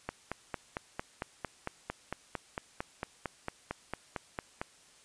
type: click train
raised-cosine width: 0.5 ms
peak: -19 dBFS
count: 21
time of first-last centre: 0.09-4.615 s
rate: 4.42 Hz
effects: white hiss -60 dBFS RMS until 5.04 s + resampled to 22050 Hz